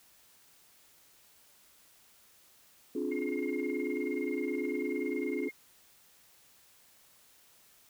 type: chord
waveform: sine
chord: D half-diminished seventh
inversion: third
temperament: just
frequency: 264.3 / 293.7 / 352.4 / 422.9 Hz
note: C4 / D4 / F4 / Ab4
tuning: +18 / 0 / +16 / +31 cents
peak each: -36 dBFS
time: 2.95-5.49 s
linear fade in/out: 5 ms
type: tone with tremolo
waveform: sine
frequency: 2135 Hz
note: C7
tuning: 34 cents sharp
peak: -38 dBFS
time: 3.11-5.52 s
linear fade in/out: 10 ms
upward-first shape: sine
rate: 19 Hz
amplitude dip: 90%
effects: tanh soft clip ceiling -22 dBFS + white hiss -62 dBFS RMS until 7.89 s